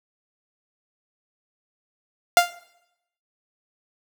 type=tone with exponential decay; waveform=sawtooth; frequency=698.5 Hz; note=F5; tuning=in tune; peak=-5 dBFS; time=2.37-2.53 s; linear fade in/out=1 ms; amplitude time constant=34 ms; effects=noise-tail reverb RT60 0.8 s tail -18 dB re dry